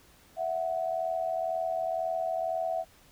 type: tone pair together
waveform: sine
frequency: 658 / 740 Hz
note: E5 / F#5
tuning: -3 / 0 cents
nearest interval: major second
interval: 203 cents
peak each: -30 / -32 dBFS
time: 0.36-2.85 s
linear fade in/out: 50 ms
effects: pink hiss -59 dBFS RMS until 3.11 s